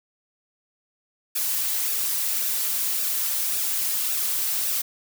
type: noise with flanger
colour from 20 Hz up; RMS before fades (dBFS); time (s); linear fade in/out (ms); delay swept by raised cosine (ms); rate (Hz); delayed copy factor
blue; -25; 1.35-4.82; 10; 0.94 to 4.84; 1.8; -0.55
effects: none